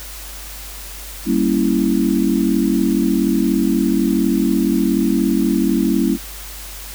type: chord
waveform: sine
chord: G diminished seventh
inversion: none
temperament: equal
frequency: 196 / 233.1 / 277.2 / 329.6 Hz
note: G3 / Bb3 / Db4 / Fb4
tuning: 0 / 0 / 0 / 0 cents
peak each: -19 dBFS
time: 1.25-6.18 s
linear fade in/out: 50 ms
effects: added 50 Hz sine -34 dBFS peak until 6.94 s + white hiss -34 dBFS RMS until 6.94 s